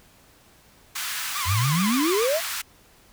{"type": "high-pass noise", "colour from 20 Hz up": "pink", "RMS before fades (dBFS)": -30, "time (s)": [0.95, 2.62], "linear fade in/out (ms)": 10, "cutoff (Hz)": 1200, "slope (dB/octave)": 24}
{"type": "tone with vibrato", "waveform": "sawtooth", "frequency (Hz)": 1102, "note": "C#6", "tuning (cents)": -11, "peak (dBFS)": -24, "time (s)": [1.35, 2.27], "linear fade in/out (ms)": 10, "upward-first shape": "triangle", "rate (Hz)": 7.1, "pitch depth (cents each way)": 200}
{"type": "exponential sweep", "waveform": "sine", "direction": "up", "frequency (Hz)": [84, 698.5], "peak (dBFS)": -20, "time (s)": [1.45, 2.41], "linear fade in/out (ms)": 50}
{"effects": ["pink hiss -55 dBFS RMS until 3.12 s"]}